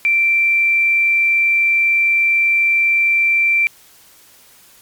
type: tone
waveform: sine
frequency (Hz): 2349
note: D7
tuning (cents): 0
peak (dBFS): -11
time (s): 0.05-3.67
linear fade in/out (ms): 0
effects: white hiss -47 dBFS RMS until 4.81 s + MP3 96 kbps